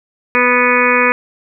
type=harmonic tone; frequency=246.9 Hz; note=B3; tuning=in tune; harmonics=1 / 2 / 4 / 5 / 6 / 7 / 8 / 9 / 10; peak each=-20 / -16 / -18 / -18 / -22 / -18 / -21 / -17 / -17 dBFS; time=0.35-1.12 s; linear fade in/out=0 ms; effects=none